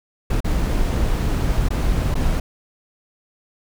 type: noise with dropouts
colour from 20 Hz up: brown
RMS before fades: -19 dBFS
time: 0.3-2.4 s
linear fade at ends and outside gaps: 5 ms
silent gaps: 0.405-0.444 / 1.687-1.704 / 2.143-2.152 s
effects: none